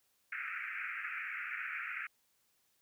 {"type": "band-pass noise", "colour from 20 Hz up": "white", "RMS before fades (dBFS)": -41, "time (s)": [0.32, 2.07], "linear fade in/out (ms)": 5, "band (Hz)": [1300, 2500], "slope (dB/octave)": 96, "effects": ["white hiss -75 dBFS RMS until 2.81 s"]}